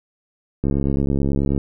click train, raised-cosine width 3 ms, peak -8 dBFS, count 66, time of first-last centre 0.64-1.578 s, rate 69.3 Hz, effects none

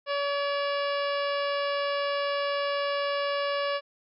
harmonic tone with a mistuned harmonic, 568 Hz, C#5, 42 cents sharp, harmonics 1 / 2 / 3 / 4 / 5 / 6 / 7 / 8 / 9, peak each -28 / -32 / -36 / -40 / -38 / -44 / -45 / -45 / -44 dBFS, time 0.06-3.81 s, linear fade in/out 50 ms, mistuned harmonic 4, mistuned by +38 cents, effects none

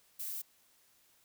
violet noise, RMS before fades -40 dBFS, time 0.19-0.42 s, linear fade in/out 10 ms, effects white hiss -68 dBFS RMS until 1.24 s

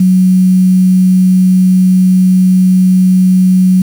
sine tone with quantisation, 185 Hz, F#3, in tune, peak -4 dBFS, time 0-3.82 s, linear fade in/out 5 ms, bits 5, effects none

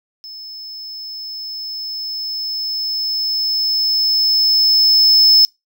triangle tone with level ramp, 5230 Hz, E8, 15 cents flat, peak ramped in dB -30 to -5 dBFS, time 0.24-5.45 s, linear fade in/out 0 ms, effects noise-tail reverb RT60 0.2 s tail -24 dB re dry

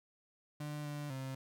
35% pulse tone with pitch steps, 148.7 / 146.8 / 132.8 Hz, D3 / D3 / C3, +22 / 0 / +26 cents, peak -38 dBFS, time 0.6-1.35 s, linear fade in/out 5 ms, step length 250 ms, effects none

